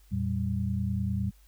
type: tone cluster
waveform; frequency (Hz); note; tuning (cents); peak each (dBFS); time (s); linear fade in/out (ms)
sine; 85.9 / 115.8 / 195.2; F2 / A#2 / G3; -28 / -11 / -7; -31; 0.11-1.31; 20
effects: added 50 Hz sine -55 dBFS peak until 1.47 s + white hiss -65 dBFS RMS until 1.47 s